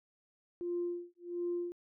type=tone with tremolo; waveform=sine; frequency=349.2 Hz; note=F4; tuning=in tune; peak=-31 dBFS; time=0.61-1.72 s; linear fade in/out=0 ms; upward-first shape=sine; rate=1.4 Hz; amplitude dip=100%; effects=tanh soft clip ceiling -27 dBFS